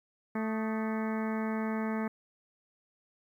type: harmonic tone with a mistuned harmonic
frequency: 220 Hz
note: A3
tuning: in tune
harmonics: 1 / 2 / 3 / 4 / 5 / 6 / 7 / 8 / 9 / 10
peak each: -31 / -39 / -42 / -42 / -46 / -45 / -48 / -47 / -49 / -49 dBFS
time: 0.35-2.08 s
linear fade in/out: 5 ms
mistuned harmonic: 6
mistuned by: -84 cents
effects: 11-bit